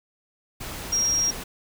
sine tone in noise, 5620 Hz, F8, 10 cents sharp, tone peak -20 dBFS, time 0.92-1.31 s, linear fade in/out 10 ms, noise pink, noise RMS -35 dBFS, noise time 0.6-1.44 s, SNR +12 dB, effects none

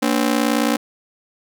sawtooth ring-modulated tone, 261.6 Hz, C4, in tune, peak -9 dBFS, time 0.02-0.77 s, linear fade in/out 10 ms, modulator 29.6 Hz, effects none

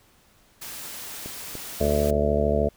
white noise, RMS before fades -37 dBFS, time 0.61-2.11 s, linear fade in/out 10 ms
click train, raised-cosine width 2 ms, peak -22 dBFS, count 4, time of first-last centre 1.26-2.14 s, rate 3.41 Hz
harmonic tone, 73.42 Hz, D2, in tune, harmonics 1 / 2 / 3 / 4 / 5 / 6 / 7 / 8 / 9, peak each -26 / -31 / -28 / -37 / -32 / -26 / -32 / -27 / -26 dBFS, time 1.8-2.69 s, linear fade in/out 10 ms
effects pink hiss -59 dBFS RMS until 2.76 s

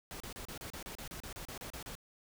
pink noise bursts, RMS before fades -45 dBFS, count 15, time 0.11-1.952 s, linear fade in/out 0 ms, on 92 ms, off 33 ms, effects none

